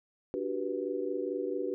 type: chord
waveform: sine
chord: G major seventh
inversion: second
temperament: just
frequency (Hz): 294 / 367.5 / 392 / 490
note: D4 / F#4 / G4 / B4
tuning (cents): +2 / -12 / 0 / -14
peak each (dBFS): -38 / -36 / -36 / -36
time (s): 0.34-1.74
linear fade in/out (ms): 0
effects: none